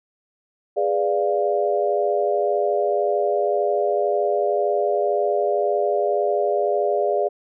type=chord; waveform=sine; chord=G# diminished seventh; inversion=none; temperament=equal with one note detuned; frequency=412 / 493.9 / 587.3 / 698.5 Hz; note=G#4 / B4 / D5 / F5; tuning=-14 / 0 / 0 / 0 cents; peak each=-22 / -28 / -22 / -24 dBFS; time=0.76-7.29 s; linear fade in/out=20 ms; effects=none